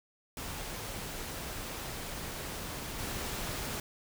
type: noise with level steps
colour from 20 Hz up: pink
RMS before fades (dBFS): -40 / -37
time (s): 0.37-3.8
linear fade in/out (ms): 2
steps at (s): 2.98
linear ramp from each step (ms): 20
effects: none